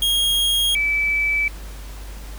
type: tone pair in turn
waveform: 45% pulse / sine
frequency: 3263 / 2307 Hz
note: G#7 / D7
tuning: -31 / -31 cents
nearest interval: tritone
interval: 600 cents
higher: first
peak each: -16 / -17 dBFS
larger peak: first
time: 0.02-0.75 / 0.75-1.48 s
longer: neither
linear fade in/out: 2 ms
effects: added 50 Hz sine -32 dBFS peak until 2.38 s + pink hiss -42 dBFS RMS until 2.38 s